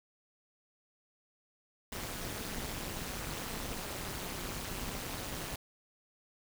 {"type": "noise with amplitude modulation", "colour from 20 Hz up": "pink", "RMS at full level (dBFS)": -36, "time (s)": [1.92, 5.56], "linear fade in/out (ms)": 5, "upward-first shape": "sine", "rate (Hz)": 200, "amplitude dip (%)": 90, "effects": []}